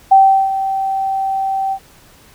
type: tone with ADSR envelope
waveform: sine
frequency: 775 Hz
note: G5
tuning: 20 cents flat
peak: -3 dBFS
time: 0.11-1.79 s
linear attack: 11 ms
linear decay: 370 ms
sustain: -12 dB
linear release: 68 ms
effects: pink hiss -46 dBFS RMS until 2.34 s